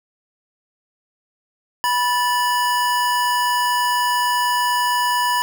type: tone pair together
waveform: square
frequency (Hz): 980 / 1746.2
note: B5 / A6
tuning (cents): -14 / -14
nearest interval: minor seventh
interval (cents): 1000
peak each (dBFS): -18 / -25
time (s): 1.84-5.42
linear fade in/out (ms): 0
effects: none